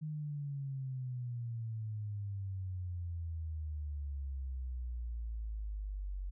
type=exponential sweep; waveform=sine; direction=down; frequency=155.56 to 46.08 Hz; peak=-37 dBFS; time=0.01-6.31 s; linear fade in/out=20 ms; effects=none